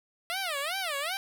10% pulse tone with vibrato, 659.3 Hz, E5, in tune, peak -22 dBFS, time 0.3-1.17 s, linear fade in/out 0 ms, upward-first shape sine, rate 2.6 Hz, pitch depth 300 cents each way, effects none

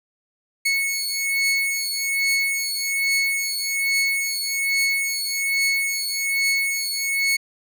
sawtooth beating tone pair, 2202 / 2203.2 Hz, C#7 / C#7, -12 / -11 cents, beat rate 1.2 Hz, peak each -20 dBFS, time 0.65-7.37 s, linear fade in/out 10 ms, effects none

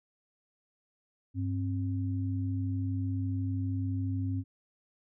sine tone pair together, 99.3 / 265.8 Hz, G2 / C4, +23 / +27 cents, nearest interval octave + perfect fourth, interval 1704 cents, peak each -30 / -35 dBFS, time 1.34-4.44 s, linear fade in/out 50 ms, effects none

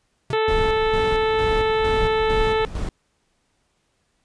square tone with exponential decay, 130 Hz, C3, 11 cents flat, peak -23 dBFS, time 0.3-0.41 s, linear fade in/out 5 ms, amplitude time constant 22 ms
harmonic tone, 438.7 Hz, A4, 5 cents flat, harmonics 1 / 2 / 3 / 4 / 5 / 6 / 7 / 8 / 9, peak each -19 / -25 / -29 / -31 / -33 / -35 / -36 / -37 / -38 dBFS, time 0.33-2.65 s, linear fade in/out 0 ms
brown noise with tremolo, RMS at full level -25 dBFS, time 0.48-2.89 s, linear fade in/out 2 ms, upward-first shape square, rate 2.2 Hz, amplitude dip 60%
effects pink hiss -68 dBFS RMS until 4.24 s + resampled to 22050 Hz

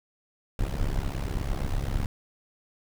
brown noise with amplitude modulation, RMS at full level -24 dBFS, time 0.59-2.06 s, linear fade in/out 2 ms, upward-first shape sine, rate 68.2 Hz, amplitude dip 90%, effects none

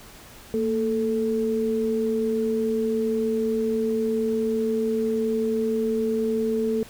sine tone pair together, 228.7 / 439.5 Hz, A#3 / A4, -33 / -2 cents, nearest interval major seventh, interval 1131 cents, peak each -25 / -23 dBFS, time 0.54-6.83 s, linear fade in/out 0 ms, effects pink hiss -46 dBFS RMS until 6.89 s

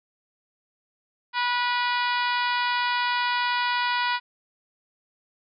harmonic tone, 487.9 Hz, B4, 21 cents flat, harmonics 2 / 3 / 4 / 5 / 6 / 7 / 8 / 9 / 10, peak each -25 / -29 / -31 / -33 / -35 / -36 / -37 / -38 / -39 dBFS, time 1.33-4.2 s, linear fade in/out 50 ms, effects none

